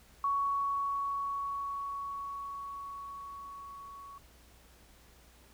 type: tone with level ramp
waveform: sine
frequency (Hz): 1117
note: C#6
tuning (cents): +13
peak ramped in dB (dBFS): -27 to -46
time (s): 0.24-4.18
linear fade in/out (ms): 2
effects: added 60 Hz sine -61 dBFS peak until 5.53 s + pink hiss -61 dBFS RMS until 5.53 s